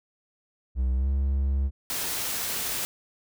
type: tone with pitch glide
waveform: triangle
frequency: 63.7 to 68.27 Hz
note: C2 to C#2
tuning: -46 to -26 cents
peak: -20 dBFS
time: 0.75-1.71 s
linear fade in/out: 50 ms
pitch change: +120 cents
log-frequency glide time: 0.95-1.08 s
type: noise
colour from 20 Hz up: white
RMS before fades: -30 dBFS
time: 1.9-2.85 s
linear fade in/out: 0 ms
effects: none